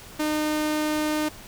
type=tone; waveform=sawtooth; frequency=305 Hz; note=D#4; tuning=34 cents flat; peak=-19 dBFS; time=0.19-1.29 s; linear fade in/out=10 ms; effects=pink hiss -44 dBFS RMS until 1.47 s